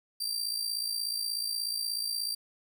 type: tone with amplitude modulation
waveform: sawtooth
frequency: 4699 Hz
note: D8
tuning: in tune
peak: -25 dBFS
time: 0.2-2.35 s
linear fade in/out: 10 ms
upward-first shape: sine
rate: 56.6 Hz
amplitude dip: 65%
effects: none